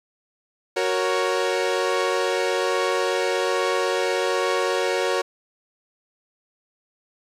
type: chord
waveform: sawtooth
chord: F# major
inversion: none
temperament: equal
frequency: 370 / 466.2 / 554.4 Hz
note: F#4 / A#4 / C#5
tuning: 0 / 0 / 0 cents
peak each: -21 dBFS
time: 0.76-5.22 s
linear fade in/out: 10 ms
effects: low-pass 7000 Hz 12 dB/octave + 9-bit